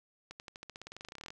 accelerating click train, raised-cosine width 0.2 ms, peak -28 dBFS, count 22, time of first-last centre 0.31-1.304 s, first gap 89 ms, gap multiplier 0.93, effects none

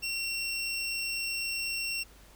25% pulse tone, 2728 Hz, F7, 41 cents flat, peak -27 dBFS, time 0.02-2.04 s, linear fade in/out 20 ms, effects added 50 Hz sine -56 dBFS peak until 2.35 s + pink hiss -57 dBFS RMS until 2.35 s

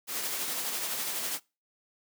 white noise with tremolo, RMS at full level -32 dBFS, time 0.07-1.4 s, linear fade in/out 50 ms, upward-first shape sine, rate 12 Hz, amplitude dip 30%, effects noise-tail reverb RT60 0.3 s tail -25 dB re dry + high-pass 200 Hz 12 dB/octave

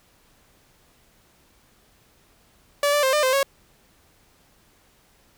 sawtooth tone with pitch steps, 576 / 586 / 527 / 600 / 519 / 551 Hz, D5 / D5 / C5 / D5 / C5 / C#5, -34 / -4 / +12 / +37 / -14 / -11 cents, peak -14 dBFS, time 2.83-3.43 s, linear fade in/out 2 ms, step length 100 ms, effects pink hiss -59 dBFS RMS until 5.37 s

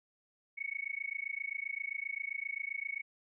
sine tone with amplitude modulation, 2217 Hz, C#7, in tune, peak -32 dBFS, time 0.57-3.02 s, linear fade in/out 20 ms, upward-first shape sine, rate 27.6 Hz, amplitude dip 100%, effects none

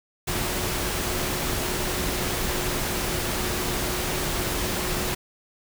sine tone in noise, 362.5 Hz, F#4, 35 cents flat, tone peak -35 dBFS, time 0.27-5.15 s, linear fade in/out 10 ms, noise pink, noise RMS -27 dBFS, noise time 0.27-5.15 s, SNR -11 dB, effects none

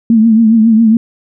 sine tone with vibrato, 223.7 Hz, A3, 29 cents sharp, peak -4 dBFS, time 0.1-0.97 s, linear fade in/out 2 ms, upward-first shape triangle, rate 7.3 Hz, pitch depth 77 cents each way, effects none

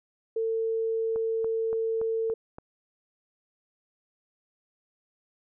sine tone, 450 Hz, A4, 39 cents sharp, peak -25 dBFS, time 0.36-2.34 s, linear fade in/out 5 ms
click train, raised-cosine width 1 ms, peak -27 dBFS, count 6, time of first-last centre 1.16-2.585 s, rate 3.51 Hz
effects none

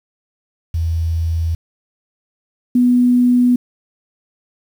sine tone pair in turn, 82.41 / 246.3 Hz, E2 / B3, 0 / -5 cents, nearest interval octave + perfect fifth, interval 1895 cents, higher second, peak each -15 / -9 dBFS, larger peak second, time 0.74-1.55 / 2.75-3.56 s, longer neither, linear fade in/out 5 ms, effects 7-bit

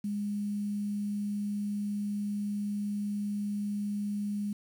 sine tone with quantisation, 205.2 Hz, G#3, 21 cents flat, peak -30 dBFS, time 0.04-4.53 s, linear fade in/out 5 ms, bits 9, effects none

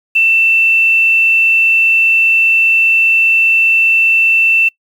sine tone with quantisation, 2675 Hz, E7, 25 cents sharp, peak -7 dBFS, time 0.15-4.69 s, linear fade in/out 10 ms, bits 6, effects noise-tail reverb RT60 0.1 s tail -25 dB re dry

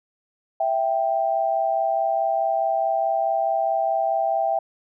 sine tone pair together, 659.3 / 784 Hz, E5 / G5, 0 / 0 cents, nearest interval minor third, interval 300 cents, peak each -22 dBFS, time 0.6-4.59 s, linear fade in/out 5 ms, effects none

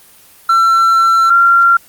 triangle / sine tone pair in turn, 1348 / 1377.9 Hz, E6 / F6, +38 / -24 cents, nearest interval unison, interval 38 cents, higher second, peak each -5 dBFS, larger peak neither, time 0.49-1.3 / 1.3-1.77 s, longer first, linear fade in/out 5 ms, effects white hiss -43 dBFS RMS until 1.88 s + Opus 24 kbps

